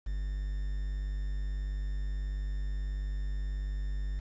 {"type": "tone with quantisation", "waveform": "triangle", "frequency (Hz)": 49.23, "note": "G1", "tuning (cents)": 8, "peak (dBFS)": -29, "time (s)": [0.06, 4.2], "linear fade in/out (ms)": 10, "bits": 9, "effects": ["resampled to 16000 Hz"]}